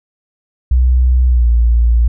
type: tone with pitch glide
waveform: sine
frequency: 62.7 to 58.16 Hz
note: B1 to A#1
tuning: +27 to -3 cents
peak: -7 dBFS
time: 0.71-2.08 s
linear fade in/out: 5 ms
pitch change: -130 cents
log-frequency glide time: 1.27-1.48 s
effects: none